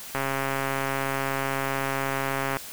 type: click train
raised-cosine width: 0.5 ms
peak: -12 dBFS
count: 330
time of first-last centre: 0.15-2.569 s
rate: 136 Hz
effects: white hiss -40 dBFS RMS until 2.72 s